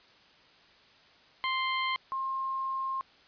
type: tone pair in turn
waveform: 20% pulse / sine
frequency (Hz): 1046.5 / 1064.2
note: C6 / C6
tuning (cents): 0 / +29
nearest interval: unison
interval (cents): 29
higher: second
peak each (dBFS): -23 / -30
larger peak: first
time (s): 1.44-1.96 / 2.12-3.01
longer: second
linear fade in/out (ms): 0
effects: white hiss -59 dBFS RMS until 3.27 s + resampled to 11025 Hz